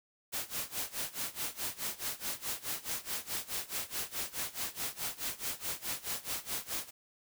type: noise with tremolo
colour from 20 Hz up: white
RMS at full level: -35 dBFS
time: 0.32-6.91 s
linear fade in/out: 20 ms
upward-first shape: sine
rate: 4.7 Hz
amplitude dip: 90%
effects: none